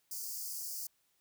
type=high-pass noise; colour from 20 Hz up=white; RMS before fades=-41 dBFS; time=0.11-0.87 s; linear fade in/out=5 ms; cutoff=4600 Hz; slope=96 dB/octave; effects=white hiss -75 dBFS RMS until 1.2 s